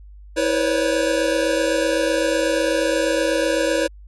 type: tone cluster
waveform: square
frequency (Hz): 325.3 / 491.3 / 539 / 567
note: E4 / B4 / C#5 / C#5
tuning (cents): -23 / -9 / -49 / +39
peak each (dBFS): -24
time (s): 0.36-3.88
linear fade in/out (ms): 20
effects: added 50 Hz sine -39 dBFS peak until 4.07 s + resampled to 24000 Hz